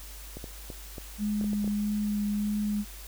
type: clicks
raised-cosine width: 2 ms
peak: -26 dBFS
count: 9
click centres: 0.37 / 0.442 / 0.702 / 0.982 / 1.412 / 1.443 / 1.532 / 1.644 / 1.677 s
type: tone with vibrato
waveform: sine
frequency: 207.7 Hz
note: G#3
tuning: in tune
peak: -26 dBFS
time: 1.18-2.85 s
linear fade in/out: 50 ms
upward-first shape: sine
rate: 1.6 Hz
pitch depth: 12 cents each way
effects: added 50 Hz sine -43 dBFS peak until 3.07 s + white hiss -47 dBFS RMS until 3.07 s